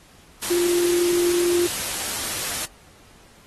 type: tone in noise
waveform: sine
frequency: 349.2 Hz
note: F4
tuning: in tune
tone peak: -18 dBFS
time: 0.5-1.67 s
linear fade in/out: 10 ms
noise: white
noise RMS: -27 dBFS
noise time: 0.42-2.66 s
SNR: +6 dB
effects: pink hiss -52 dBFS RMS until 3.46 s + AAC 32 kbps